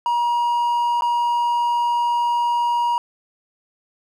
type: tone with dropouts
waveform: triangle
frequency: 953 Hz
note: A#5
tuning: 38 cents sharp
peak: -15 dBFS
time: 0.06-2.98 s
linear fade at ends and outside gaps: 1 ms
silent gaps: 1.009-1.021 s
effects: none